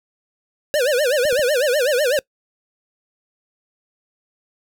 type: tone with vibrato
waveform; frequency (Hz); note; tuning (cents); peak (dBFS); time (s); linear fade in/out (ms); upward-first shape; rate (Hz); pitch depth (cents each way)
square; 542; C#5; -39; -16; 0.74-2.19; 0; sine; 8; 220
type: clicks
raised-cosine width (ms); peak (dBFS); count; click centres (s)
3; -24; 3; 1.253 / 1.327 / 1.394
effects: noise-tail reverb RT60 0.1 s tail -24 dB re dry